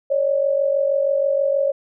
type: tone pair together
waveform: sine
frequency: 552.7 / 599 Hz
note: C#5 / D5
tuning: -5 / +34 cents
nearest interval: minor second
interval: 139 cents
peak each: -17 / -22 dBFS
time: 0.1-1.72 s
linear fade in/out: 10 ms
effects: none